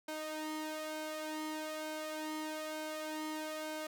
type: tone with flanger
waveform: sawtooth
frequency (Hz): 310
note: D#4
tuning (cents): -6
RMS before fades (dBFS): -41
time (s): 0.08-3.87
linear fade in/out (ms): 5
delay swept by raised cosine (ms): 1.3 to 2.27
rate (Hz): 1.1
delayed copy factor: +0.65
effects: none